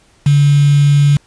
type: tone with quantisation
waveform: sine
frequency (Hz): 143.7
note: D3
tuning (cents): -37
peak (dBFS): -6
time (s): 0.26-1.17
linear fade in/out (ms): 5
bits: 4
effects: pink hiss -51 dBFS RMS until 1.26 s + resampled to 22050 Hz